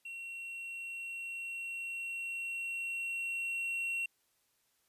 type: tone with level ramp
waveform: triangle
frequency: 2731 Hz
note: F7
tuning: 39 cents flat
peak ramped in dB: -40 to -31 dBFS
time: 0.05-4.06 s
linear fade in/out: 5 ms
effects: white hiss -75 dBFS RMS until 4.88 s + resampled to 32000 Hz